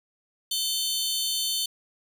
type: tone cluster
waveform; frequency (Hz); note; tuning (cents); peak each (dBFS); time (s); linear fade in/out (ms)
sawtooth; 3076 / 3576 / 4425; G7 / A7 / C#8; -33 / +27 / -4; -27; 0.51-1.66; 5
effects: none